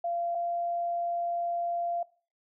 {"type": "tone pair in turn", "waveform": "sine", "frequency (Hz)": [688, 690.4], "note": ["F5", "F5"], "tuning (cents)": [-26, -20], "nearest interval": "unison", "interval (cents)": 6, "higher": "second", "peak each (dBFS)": -28, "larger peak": "neither", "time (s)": [[0.04, 0.35], [0.35, 2.03]], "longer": "second", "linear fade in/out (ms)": 5, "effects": ["noise-tail reverb RT60 0.4 s tail -21 dB re dry"]}